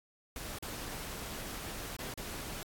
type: noise with dropouts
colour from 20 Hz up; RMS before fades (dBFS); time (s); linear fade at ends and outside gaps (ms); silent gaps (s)
pink; -42; 0.36-2.63; 1; 0.586-0.625 / 1.966-1.989 / 2.139-2.175
effects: AAC 64 kbps